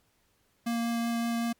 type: tone with vibrato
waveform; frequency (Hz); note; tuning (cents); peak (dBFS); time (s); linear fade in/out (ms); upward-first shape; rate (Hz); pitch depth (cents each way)
square; 233.1; A#3; 0; -28; 0.66-1.53; 10; triangle; 5.3; 8
effects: pink hiss -70 dBFS RMS until 1.59 s + MP3 96 kbps